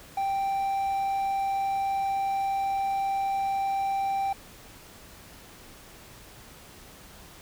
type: tone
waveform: triangle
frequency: 784 Hz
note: G5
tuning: in tune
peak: -23 dBFS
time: 0.17-4.33 s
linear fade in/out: 5 ms
effects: pink hiss -49 dBFS RMS until 7.41 s